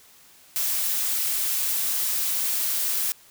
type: noise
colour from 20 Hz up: blue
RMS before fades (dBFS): -25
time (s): 0.56-3.12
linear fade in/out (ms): 0
effects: white hiss -53 dBFS RMS until 3.3 s